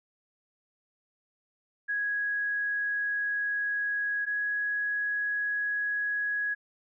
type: tone pair in turn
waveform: sine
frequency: 1661.2 / 1669.3 Hz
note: G#6 / G#6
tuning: 0 / +8 cents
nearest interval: unison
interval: 8 cents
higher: second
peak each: -27 dBFS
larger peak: neither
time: 1.88-4.26 / 4.26-6.55 s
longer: first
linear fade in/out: 20 ms
effects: none